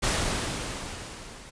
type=noise with level ramp; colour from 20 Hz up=pink; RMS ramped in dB=-24 to -46 dBFS; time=0.02-1.51 s; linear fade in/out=20 ms; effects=resampled to 22050 Hz